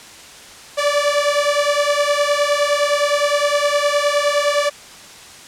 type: beating tone pair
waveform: sawtooth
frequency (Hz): 576 / 585.7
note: D5 / D5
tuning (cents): -34 / -5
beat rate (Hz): 9.7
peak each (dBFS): -14 / -14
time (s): 0.77-4.7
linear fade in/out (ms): 20
effects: white hiss -39 dBFS RMS until 5.47 s + low-pass 8000 Hz 12 dB/octave